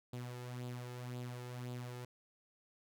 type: tone with flanger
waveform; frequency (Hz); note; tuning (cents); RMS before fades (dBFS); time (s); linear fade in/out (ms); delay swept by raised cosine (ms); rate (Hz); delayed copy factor
sawtooth; 123.47; B2; 0; -45; 0.13-2.05; 5; 0.25 to 2.35; 1.9; +0.55
effects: none